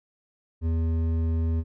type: tone with hard clipping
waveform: sine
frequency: 81.7 Hz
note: E2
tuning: 15 cents flat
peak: -24 dBFS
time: 0.61-1.64 s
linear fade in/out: 50 ms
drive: 9 dB
effects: none